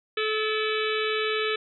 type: harmonic tone with a mistuned harmonic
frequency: 432.8 Hz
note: A4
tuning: 29 cents flat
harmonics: 1 / 3 / 4 / 5 / 6 / 7 / 8 / 9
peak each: -27 / -32 / -33 / -34 / -35 / -35 / -36 / -37 dBFS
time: 0.17-1.56 s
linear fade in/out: 5 ms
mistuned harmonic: 5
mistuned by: +92 cents
effects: none